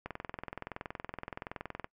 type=click train; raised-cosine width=0.5 ms; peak=-23 dBFS; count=39; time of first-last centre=0.06-1.844 s; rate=21.3 Hz; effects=noise-tail reverb RT60 0.1 s tail -22 dB re dry